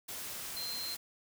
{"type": "tone in noise", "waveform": "sine", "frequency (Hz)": 4142, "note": "C8", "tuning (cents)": -18, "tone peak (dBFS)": -38, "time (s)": [0.56, 0.95], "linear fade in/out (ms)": 10, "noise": "white", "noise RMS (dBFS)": -42, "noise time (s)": [0.08, 0.97], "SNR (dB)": 1, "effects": []}